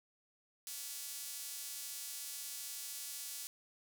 sawtooth tone with high-pass filter, 283.9 Hz, C#4, 41 cents sharp, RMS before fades -45 dBFS, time 0.67-3.47 s, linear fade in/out 0 ms, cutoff 6600 Hz, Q 0.67, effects none

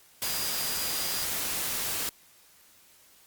sine tone in noise, 4868 Hz, D#8, 39 cents flat, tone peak -36 dBFS, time 0.23-1.24 s, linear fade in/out 0 ms, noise white, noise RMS -31 dBFS, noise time 0.22-2.09 s, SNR -8 dB, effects white hiss -58 dBFS RMS until 3.26 s + Opus 48 kbps

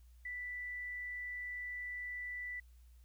sine tone, 1975.5 Hz, B6, in tune, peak -40 dBFS, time 0.25-2.6 s, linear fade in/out 5 ms, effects added 60 Hz sine -57 dBFS peak until 3.04 s + white hiss -75 dBFS RMS until 3.04 s

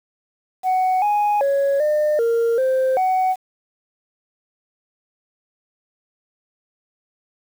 sine tone with pitch steps, 745 / 830 / 556 / 603 / 463.2 / 522 / 748 Hz, F#5 / G#5 / C#5 / D5 / A#4 / C5 / F#5, +12 / -1 / +5 / +46 / -11 / -4 / +19 cents, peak -13 dBFS, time 0.63-3.36 s, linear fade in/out 50 ms, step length 390 ms, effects tanh soft clip ceiling -14 dBFS + 7-bit

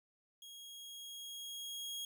sawtooth tone with level ramp, 3285 Hz, G#7, 20 cents flat, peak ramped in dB -48 to -37 dBFS, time 0.42-2.05 s, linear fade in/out 2 ms, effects none

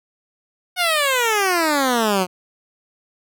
10% pulse exponential sweep, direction down, 740 to 177.5 Hz, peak -8 dBFS, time 0.76-2.27 s, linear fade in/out 50 ms, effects none

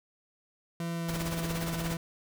40% pulse tone with pitch glide, 168.6 to 166.37 Hz, E3 to E3, +39 to +16 cents, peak -31 dBFS, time 0.8-1.97 s, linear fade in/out 2 ms, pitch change -23 cents, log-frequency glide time 0.92-1.15 s
pink noise with tremolo, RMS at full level -35 dBFS, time 1.08-1.96 s, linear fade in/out 10 ms, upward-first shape sine, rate 17 Hz, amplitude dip 70%
effects none

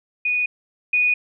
sine tone pair in turn, 2471 / 2471 Hz, D#7 / D#7, -13 / -13 cents, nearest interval unison, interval 0 cents, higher neither, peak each -18 / -15 dBFS, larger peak second, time 0.25-0.46 / 0.93-1.14 s, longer neither, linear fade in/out 5 ms, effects none

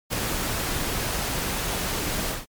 pink noise with ADSR envelope, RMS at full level -24 dBFS, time 0.1-2.46 s, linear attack 32 ms, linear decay 3 ms, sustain -3 dB, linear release 170 ms, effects MP3 96 kbps

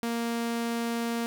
sawtooth tone, 233.1 Hz, A#3, in tune, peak -24 dBFS, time 0.03-1.26 s, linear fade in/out 0 ms, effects none

